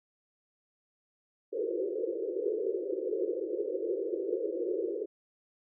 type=band-pass noise; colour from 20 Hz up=pink; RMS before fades=-33 dBFS; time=1.52-5.06 s; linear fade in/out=20 ms; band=340 to 520 Hz; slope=96 dB/octave; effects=none